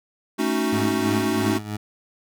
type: chord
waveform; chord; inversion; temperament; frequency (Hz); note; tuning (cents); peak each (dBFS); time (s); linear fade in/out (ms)
square; D# half-diminished seventh; second; equal; 220 / 277.2 / 311.1 / 370; A3 / C#4 / D#4 / F#4; 0 / 0 / 0 / 0; -27; 0.38-1.59; 20
type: tone with tremolo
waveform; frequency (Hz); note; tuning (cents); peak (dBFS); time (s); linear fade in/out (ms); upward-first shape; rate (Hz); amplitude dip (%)
20% pulse; 105.3; G#2; +24; -18; 0.72-1.77; 10; triangle; 3; 80
effects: none